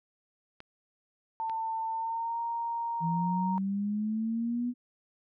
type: clicks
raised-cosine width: 0.3 ms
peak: -29 dBFS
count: 2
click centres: 0.604 / 1.497 s
type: tone with pitch glide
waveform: sine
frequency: 896 to 930.8 Hz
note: A5 to A#5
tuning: +31 to -3 cents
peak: -30 dBFS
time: 1.4-3.58 s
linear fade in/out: 0 ms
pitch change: +66 cents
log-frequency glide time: 1.91-2.39 s
type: linear sweep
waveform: sine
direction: up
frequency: 164 to 246.9 Hz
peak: -28 dBFS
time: 3-4.74 s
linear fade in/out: 50 ms
effects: none